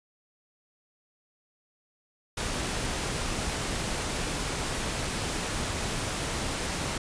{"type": "noise", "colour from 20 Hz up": "pink", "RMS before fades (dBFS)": -31, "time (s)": [2.37, 6.98], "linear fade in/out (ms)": 5, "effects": ["resampled to 22050 Hz"]}